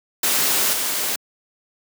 white noise with level steps, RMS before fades -19 / -23 dBFS, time 0.23-1.16 s, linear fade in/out 5 ms, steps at 0.73 s, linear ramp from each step 2 ms, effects high-pass 200 Hz 12 dB/octave

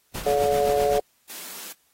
pink noise with tremolo, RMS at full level -32 dBFS, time 0.14-0.99 s, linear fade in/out 10 ms, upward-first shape sine, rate 7.7 Hz, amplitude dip 50%
harmonic tone, 143.2 Hz, D3, 43 cents flat, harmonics 3 / 4 / 5, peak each -22 / -23 / -24 dBFS, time 0.26-1 s, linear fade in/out 5 ms
white high-pass noise, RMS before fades -38 dBFS, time 1.29-1.73 s, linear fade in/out 10 ms, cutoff 170 Hz, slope 96 dB/octave
effects white hiss -65 dBFS RMS until 1.93 s + AAC 48 kbps

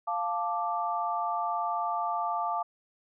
sine chord, D minor, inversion first, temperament equal, 698.5 / 880 / 1174.7 Hz, F5 / A5 / D6, 0 / 0 / 0 cents, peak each -32 dBFS, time 0.07-2.63 s, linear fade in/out 10 ms, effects none

